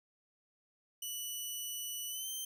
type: tone with pitch glide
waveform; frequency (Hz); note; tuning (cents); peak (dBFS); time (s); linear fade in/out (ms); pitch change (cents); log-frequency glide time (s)
10% pulse; 2960 to 3114; F#7 to G7; 0 to -12; -31; 1.02-2.45; 5; +88; 2.08-2.29
effects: none